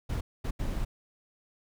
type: noise bursts at uneven times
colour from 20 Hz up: brown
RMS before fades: -31 dBFS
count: 3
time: 0.09-0.21 / 0.44-0.51 / 0.59-0.85 s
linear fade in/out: 10 ms
effects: none